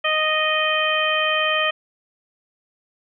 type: harmonic tone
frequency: 621 Hz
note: D#5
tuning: 3 cents flat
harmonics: 1 / 2 / 3 / 4 / 5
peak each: -24 / -24 / -24 / -24 / -24 dBFS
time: 0.04-1.71 s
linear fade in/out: 10 ms
effects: none